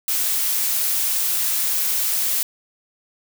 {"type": "noise", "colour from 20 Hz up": "blue", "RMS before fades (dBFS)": -21, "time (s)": [0.08, 2.43], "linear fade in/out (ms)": 2, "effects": []}